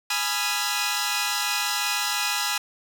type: chord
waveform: 10% pulse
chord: F half-diminished seventh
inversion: first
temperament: equal with one note detuned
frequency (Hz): 830.6 / 987.8 / 1244.5 / 1369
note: Ab5 / Cb6 / Eb6 / F6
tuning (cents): 0 / 0 / 0 / -35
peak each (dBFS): -20 / -21 / -23 / -21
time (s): 0.1-2.58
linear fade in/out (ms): 5
effects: none

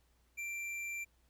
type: tone with hard clipping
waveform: sine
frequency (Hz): 2357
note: D7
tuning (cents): +6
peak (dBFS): -40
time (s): 0.37-1.05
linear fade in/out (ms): 20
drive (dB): 9
effects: added 60 Hz sine -70 dBFS peak until 1.29 s + pink hiss -75 dBFS RMS until 1.29 s

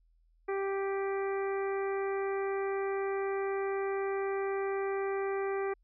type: harmonic tone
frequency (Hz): 392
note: G4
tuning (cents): 0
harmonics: 1 / 2 / 3 / 4 / 5 / 6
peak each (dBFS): -31 / -40 / -42 / -46 / -45 / -49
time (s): 0.48-5.74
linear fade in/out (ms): 10
effects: added 41 Hz sine -64 dBFS peak until 5.83 s

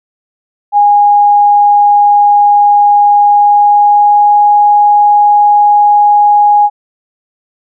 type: tone with pitch glide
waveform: sine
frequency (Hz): 822 to 827.2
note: G#5 to G#5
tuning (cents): -18 to -7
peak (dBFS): -3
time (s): 0.72-6.7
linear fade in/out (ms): 50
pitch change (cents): +11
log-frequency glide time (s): 3.21-4.37
effects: none

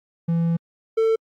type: tone pair in turn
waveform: triangle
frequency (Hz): 167.4 / 446.9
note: E3 / A4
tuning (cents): +27 / +27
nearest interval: octave + perfect fourth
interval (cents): 1700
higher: second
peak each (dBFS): -16 / -14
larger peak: second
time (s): 0.28-0.57 / 0.97-1.16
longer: first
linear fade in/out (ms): 10
effects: AAC 64 kbps

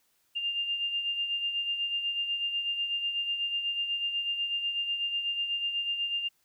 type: beating tone pair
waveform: sine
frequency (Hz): 2800 / 2808.1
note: F7 / F7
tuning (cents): +4 / +9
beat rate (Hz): 8.1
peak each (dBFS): -29 / -38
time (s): 0.35-6.29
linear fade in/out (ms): 20
effects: white hiss -71 dBFS RMS until 6.44 s

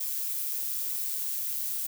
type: noise with amplitude modulation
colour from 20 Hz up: violet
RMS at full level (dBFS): -30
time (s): 0-1.87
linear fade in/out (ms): 10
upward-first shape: sine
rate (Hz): 137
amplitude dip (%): 40
effects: none

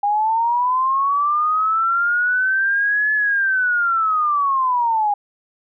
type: linear two-way sweep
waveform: sine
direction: up then down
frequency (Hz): 808 to 1722 to 808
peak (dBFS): -15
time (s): 0.03-5.14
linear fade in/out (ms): 5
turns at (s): 3.13
effects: none

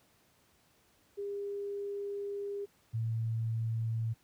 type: tone pair in turn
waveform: sine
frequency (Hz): 403.3 / 113.17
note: G4 / A2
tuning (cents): +49 / +49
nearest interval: octave + minor seventh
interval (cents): 2200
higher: first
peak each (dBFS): -35 / -30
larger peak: second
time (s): 1.17-2.66 / 2.93-4.14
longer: first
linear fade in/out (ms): 20
effects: pink hiss -68 dBFS RMS until 4.23 s + high-pass 60 Hz 12 dB/octave

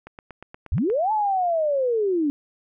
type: click train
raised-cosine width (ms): 0.5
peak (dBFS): -24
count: 8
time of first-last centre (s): 0.07-0.9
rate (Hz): 8.43
type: linear two-way sweep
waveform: sine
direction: up then down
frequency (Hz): 50.4 to 880 to 276.8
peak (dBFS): -19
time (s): 0.72-2.3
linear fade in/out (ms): 0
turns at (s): 1.12
effects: none

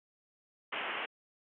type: low-pass noise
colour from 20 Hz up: white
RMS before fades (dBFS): -37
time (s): 0.72-1.06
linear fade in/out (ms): 10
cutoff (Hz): 3100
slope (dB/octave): 96
effects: high-pass 400 Hz 12 dB/octave

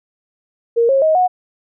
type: tone with pitch steps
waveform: sine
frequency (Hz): 466.2 / 541.7 / 629.5 / 731.5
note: A#4 / C#5 / D#5 / F#5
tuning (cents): 0 / -40 / +20 / -20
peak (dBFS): -10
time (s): 0.76-1.28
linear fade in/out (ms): 20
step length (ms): 130
effects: none

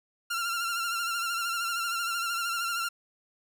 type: tone with vibrato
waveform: sawtooth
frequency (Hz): 1378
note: F6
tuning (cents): -24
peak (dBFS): -25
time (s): 0.3-2.89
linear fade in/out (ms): 10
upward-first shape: sine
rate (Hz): 13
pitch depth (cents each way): 44
effects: none

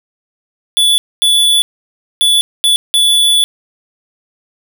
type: tone bursts at uneven times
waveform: square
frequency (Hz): 3449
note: A7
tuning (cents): -35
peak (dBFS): -8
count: 5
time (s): 0.77-0.98 / 1.22-1.62 / 2.21-2.41 / 2.64-2.76 / 2.94-3.44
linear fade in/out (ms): 0
effects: none

